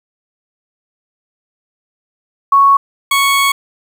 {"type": "tone pair in turn", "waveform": ["sine", "20% pulse"], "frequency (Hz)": [1108.7, 1108.7], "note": ["C#6", "C#6"], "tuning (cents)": [0, 0], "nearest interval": "unison", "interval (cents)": 0, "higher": "neither", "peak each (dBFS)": -5, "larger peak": "neither", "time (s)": [[2.52, 2.77], [3.11, 3.52]], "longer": "second", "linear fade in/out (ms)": 5, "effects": ["7-bit"]}